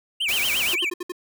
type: tone with vibrato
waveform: triangle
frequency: 2676 Hz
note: E7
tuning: 25 cents sharp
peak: -20 dBFS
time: 0.2-0.9 s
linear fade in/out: 10 ms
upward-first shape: sine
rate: 8.5 Hz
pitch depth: 290 cents each way
type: noise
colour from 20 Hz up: white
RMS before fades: -28 dBFS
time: 0.28-0.75 s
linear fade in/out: 10 ms
type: tone bursts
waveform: square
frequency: 355.5 Hz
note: F4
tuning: 31 cents sharp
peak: -28 dBFS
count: 5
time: 0.73-1.121 s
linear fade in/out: 5 ms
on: 27 ms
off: 64 ms
effects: none